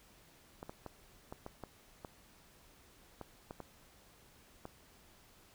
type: clicks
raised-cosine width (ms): 1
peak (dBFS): -30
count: 11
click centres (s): 0.629 / 0.695 / 0.863 / 1.325 / 1.464 / 1.637 / 2.048 / 3.213 / 3.509 / 3.603 / 4.654
effects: pink hiss -63 dBFS RMS until 5.54 s

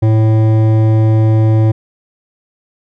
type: tone with hard clipping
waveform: sine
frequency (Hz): 110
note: A2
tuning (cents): 0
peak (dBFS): -9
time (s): 0.02-1.72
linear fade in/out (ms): 10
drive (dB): 12
effects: none

